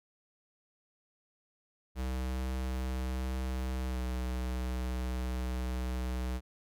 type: tone with pitch glide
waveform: square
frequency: 64.2 to 62.81 Hz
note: C2 to B1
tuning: -32 to +30 cents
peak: -33 dBFS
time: 1.95-6.41 s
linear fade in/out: 50 ms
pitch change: -38 cents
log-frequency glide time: 3.9-3.97 s
effects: none